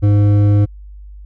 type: tone with hard clipping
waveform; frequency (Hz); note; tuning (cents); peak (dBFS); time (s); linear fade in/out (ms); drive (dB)
sine; 102.7; G#2; -19; -10; 0.02-0.66; 20; 9
effects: added 50 Hz sine -32 dBFS peak until 1.25 s